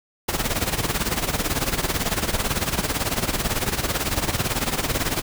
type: noise with tremolo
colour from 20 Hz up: pink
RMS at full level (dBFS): -21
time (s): 0.28-5.22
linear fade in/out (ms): 10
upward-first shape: sine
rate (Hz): 18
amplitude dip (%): 75
effects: none